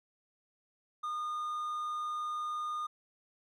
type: tone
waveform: triangle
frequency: 1221 Hz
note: D#6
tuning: 33 cents flat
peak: -32 dBFS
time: 1.03-2.87 s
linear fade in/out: 10 ms
effects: none